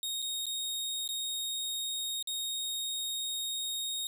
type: tone with dropouts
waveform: sawtooth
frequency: 3729 Hz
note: A#7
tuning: in tune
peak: -30 dBFS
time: 0.03-4.07 s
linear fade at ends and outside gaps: 1 ms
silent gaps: 0.22-0.224 / 0.457-0.466 / 1.077-1.089 / 2.226-2.273 s
effects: none